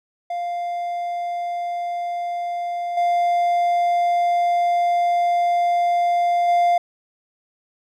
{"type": "tone with level steps", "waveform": "triangle", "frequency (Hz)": 698.5, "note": "F5", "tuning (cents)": 0, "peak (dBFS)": [-21, -14, -12], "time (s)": [0.3, 6.78], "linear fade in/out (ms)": 5, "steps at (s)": [2.97, 6.48], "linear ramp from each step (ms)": 5, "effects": []}